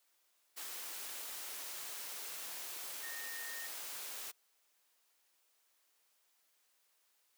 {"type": "tone in noise", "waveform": "sine", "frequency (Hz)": 1842, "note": "A#6", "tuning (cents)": -21, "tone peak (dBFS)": -46, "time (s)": [3.02, 3.68], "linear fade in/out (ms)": 20, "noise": "white", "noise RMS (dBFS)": -45, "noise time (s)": [0.56, 4.32], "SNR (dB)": -4, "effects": ["white hiss -75 dBFS RMS until 7.37 s", "high-pass 400 Hz 12 dB/octave"]}